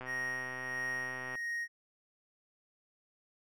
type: click train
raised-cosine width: 0.5 ms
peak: -29 dBFS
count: 173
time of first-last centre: 0.01-1.354 s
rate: 128 Hz
type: tone with tremolo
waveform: triangle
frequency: 1872 Hz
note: A#6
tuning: 7 cents sharp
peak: -32 dBFS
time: 0.05-1.68 s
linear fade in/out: 50 ms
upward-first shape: sine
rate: 1.5 Hz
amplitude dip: 55%
effects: none